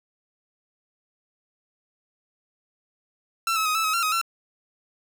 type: tone with pitch steps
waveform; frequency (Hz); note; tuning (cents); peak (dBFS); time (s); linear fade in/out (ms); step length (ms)
sawtooth; 1344 / 1293 / 1254 / 1313 / 1273 / 1368 / 1261 / 1350; E6 / E6 / D#6 / E6 / D#6 / F6 / D#6 / E6; +33 / -34 / +13 / -7 / +39 / -36 / +23 / +41; -18; 3.47-4.214; 2; 93
effects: none